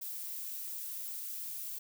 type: noise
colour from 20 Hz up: violet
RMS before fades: -41 dBFS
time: 0.01-1.79 s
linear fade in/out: 10 ms
effects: none